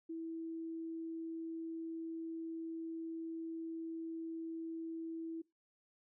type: tone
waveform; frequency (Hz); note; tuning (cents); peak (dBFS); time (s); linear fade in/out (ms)
sine; 327.3; E4; -12; -40; 0.09-5.42; 10
effects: noise-tail reverb RT60 0.2 s tail -21 dB re dry